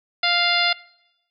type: harmonic tone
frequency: 698.5 Hz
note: F5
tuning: in tune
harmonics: 1 / 2 / 3 / 4 / 5 / 6 / 7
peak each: -25 / -25 / -23 / -26 / -24 / -25 / -27 dBFS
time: 0.23-0.73 s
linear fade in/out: 5 ms
effects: noise-tail reverb RT60 0.9 s tail -22 dB re dry